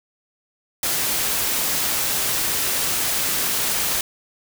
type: noise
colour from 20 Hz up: white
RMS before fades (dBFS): -22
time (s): 0.83-4.01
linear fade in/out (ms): 2
effects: none